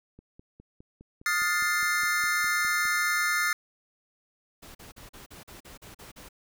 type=click train; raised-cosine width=3 ms; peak=-36 dBFS; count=14; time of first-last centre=0.19-2.854 s; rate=4.88 Hz
type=chord; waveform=square; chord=F dominant seventh; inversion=third; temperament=equal with one note detuned; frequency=1244.5 / 1414 / 1760 / 2093 Hz; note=Eb6 / F6 / A6 / C7; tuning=0 / +21 / 0 / 0 cents; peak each=-33 / -30 / -30 / -30 dBFS; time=1.26-3.53 s; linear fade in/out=2 ms
type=noise bursts; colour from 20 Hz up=pink; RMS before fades=-47 dBFS; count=10; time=4.62-6.289 s; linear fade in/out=10 ms; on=130 ms; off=41 ms
effects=none